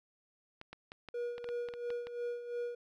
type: clicks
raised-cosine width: 0.3 ms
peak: -30 dBFS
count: 11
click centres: 0.614 / 0.73 / 0.919 / 1.087 / 1.381 / 1.443 / 1.489 / 1.687 / 1.738 / 1.904 / 2.07 s
type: tone with tremolo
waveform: triangle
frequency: 480 Hz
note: B4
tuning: 49 cents flat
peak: -32 dBFS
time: 1.14-2.75 s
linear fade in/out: 5 ms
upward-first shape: sine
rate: 2.9 Hz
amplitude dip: 65%
effects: none